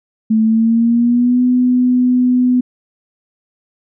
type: tone with pitch glide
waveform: sine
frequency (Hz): 220 to 249.8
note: A3 to B3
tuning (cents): 0 to +20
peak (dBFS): -9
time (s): 0.3-2.61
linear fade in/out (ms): 10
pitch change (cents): +220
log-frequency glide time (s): 0.42-1.42
effects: none